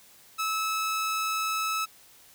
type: tone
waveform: sawtooth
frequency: 1300 Hz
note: E6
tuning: 24 cents flat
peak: -23 dBFS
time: 0.38-1.86 s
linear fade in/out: 20 ms
effects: white hiss -55 dBFS RMS until 2.34 s